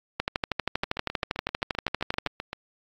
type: two click trains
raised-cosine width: 0.3 ms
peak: -9 / -17 dBFS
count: 27 / 14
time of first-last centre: 0.2-2.263 / 0.84-2.531 s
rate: 12.6 / 7.69 Hz
effects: AAC 48 kbps